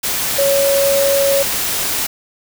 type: tone in noise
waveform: sine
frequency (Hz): 556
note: C#5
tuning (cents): +5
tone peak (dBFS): -12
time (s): 0.38-1.43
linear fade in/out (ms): 10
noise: white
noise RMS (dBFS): -19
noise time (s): 0.03-2.07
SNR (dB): +4
effects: none